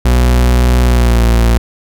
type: tone with pitch glide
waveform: 40% pulse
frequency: 61.3 to 57.86 Hz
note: B1 to A#1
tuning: -12 to -12 cents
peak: -6 dBFS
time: 0.05-1.58 s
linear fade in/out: 5 ms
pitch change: -100 cents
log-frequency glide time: 0.86-1.25 s
effects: none